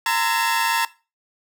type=tone cluster; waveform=30% pulse; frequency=922 / 1025 / 1328 / 1688 / 2679 Hz; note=A#5 / C6 / E6 / G#6 / E7; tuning=-19 / -36 / +12 / +28 / +27 cents; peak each=-19 / -24 / -28 / -24 / -25 dBFS; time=0.06-0.85 s; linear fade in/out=2 ms; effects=noise-tail reverb RT60 0.3 s tail -19 dB re dry

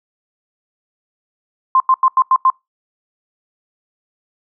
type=tone bursts; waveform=sine; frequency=1046.5 Hz; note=C6; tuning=in tune; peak=-8 dBFS; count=6; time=1.75-2.501 s; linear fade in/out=2 ms; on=51 ms; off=89 ms; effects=noise-tail reverb RT60 0.2 s tail -26 dB re dry

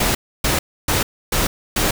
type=noise bursts; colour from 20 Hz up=pink; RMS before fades=-18 dBFS; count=5; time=0-1.91 s; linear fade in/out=5 ms; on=150 ms; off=290 ms; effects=none

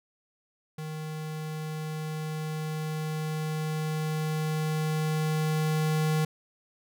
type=tone with level ramp; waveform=square; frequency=155.56 Hz; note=D#3; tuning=in tune; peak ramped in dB=-35 to -24 dBFS; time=0.78-6.25 s; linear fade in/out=5 ms; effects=none

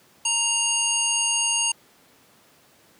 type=harmonic tone; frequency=932.3 Hz; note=A#5; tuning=in tune; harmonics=1 / 3 / 5 / 7 / 9 / 10; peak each=-32 / -24 / -34 / -25 / -30 / -28 dBFS; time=0.25-1.72 s; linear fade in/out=5 ms; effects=pink hiss -56 dBFS RMS until 2.99 s + high-pass 150 Hz 12 dB/octave

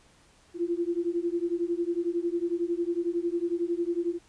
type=beating tone pair; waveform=sine; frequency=338.6 / 349.6 Hz; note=E4 / F4; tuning=+46 / +2 cents; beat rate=11 Hz; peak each=-29 dBFS; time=0.54-4.19 s; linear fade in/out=50 ms; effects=pink hiss -60 dBFS RMS until 4.28 s + resampled to 22050 Hz

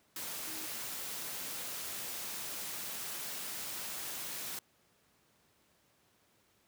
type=tone in noise; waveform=sine; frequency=317.1 Hz; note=D#4; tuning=33 cents sharp; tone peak=-51 dBFS; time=0.47-0.67 s; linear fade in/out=2 ms; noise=white; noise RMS=-41 dBFS; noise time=0.16-4.59 s; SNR=-13 dB; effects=pink hiss -70 dBFS RMS until 6.67 s + high-pass 100 Hz 12 dB/octave

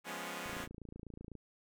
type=chord; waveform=5% pulse; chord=C# dominant seventh; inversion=first; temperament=equal; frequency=174.61 / 207.7 / 246.9 / 277.2 Hz; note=E#3 / G#3 / B3 / C#4; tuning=0 / 0 / 0 / 0 cents; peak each=-35 dBFS; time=0.04-0.68 s; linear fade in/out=50 ms
type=click train; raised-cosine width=3 ms; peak=-35 dBFS; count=26; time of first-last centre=0.46-1.353 s; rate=28 Hz
effects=none

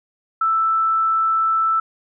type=tone; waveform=sine; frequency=1322 Hz; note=E6; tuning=5 cents sharp; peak=-15 dBFS; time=0.41-1.8 s; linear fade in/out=5 ms; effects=none

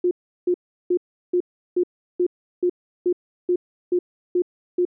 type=tone bursts; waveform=sine; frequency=356.6 Hz; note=F4; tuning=36 cents sharp; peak=-16 dBFS; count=12; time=0.04-4.852 s; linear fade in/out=5 ms; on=71 ms; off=360 ms; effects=none

